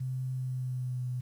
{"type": "tone with pitch glide", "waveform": "sine", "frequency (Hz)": [129.3, 125.11], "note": ["C3", "B2"], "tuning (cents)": [-20, 23], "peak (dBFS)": -31, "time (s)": [0, 1.21], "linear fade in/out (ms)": 10, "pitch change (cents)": -57, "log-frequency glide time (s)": [0.33, 1.08], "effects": ["10-bit"]}